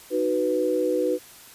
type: chord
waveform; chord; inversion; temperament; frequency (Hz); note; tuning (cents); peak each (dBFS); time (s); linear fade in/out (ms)
sine; B major; first; just; 308.7 / 370.4 / 493.9; D#4 / F#4 / B4; -14 / +2 / 0; -27 / -26 / -23; 0.1-1.19; 50
effects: white hiss -47 dBFS RMS until 1.54 s + resampled to 32000 Hz